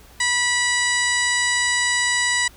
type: harmonic tone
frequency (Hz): 977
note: B5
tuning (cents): -19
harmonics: 1 / 2 / 3 / 4 / 5 / 6 / 7 / 8 / 9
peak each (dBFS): -29 / -20 / -30 / -27 / -30 / -34 / -34 / -26 / -31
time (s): 0.2-2.48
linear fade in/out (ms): 5
effects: added 60 Hz sine -49 dBFS peak until 2.56 s + pink hiss -49 dBFS RMS until 2.56 s